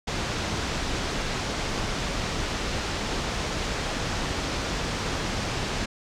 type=low-pass noise; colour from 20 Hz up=pink; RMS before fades=-29 dBFS; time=0.07-5.86 s; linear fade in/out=10 ms; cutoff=6600 Hz; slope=24 dB/octave; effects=none